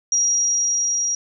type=tone with level ramp; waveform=sine; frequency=5710 Hz; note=F8; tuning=37 cents sharp; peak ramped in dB=-15 to -19 dBFS; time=0.12-1.15 s; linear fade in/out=2 ms; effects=none